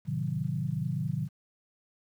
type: chord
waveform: sine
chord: A diminished seventh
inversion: none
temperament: equal with one note detuned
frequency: 108.86 / 130.81 / 155.56 / 185 Hz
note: A2 / C3 / Eb3 / Gb3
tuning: -18 / 0 / 0 / 0 cents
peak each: -38 / -33 / -32 / -36 dBFS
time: 0.05-1.29 s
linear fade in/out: 50 ms
effects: 10-bit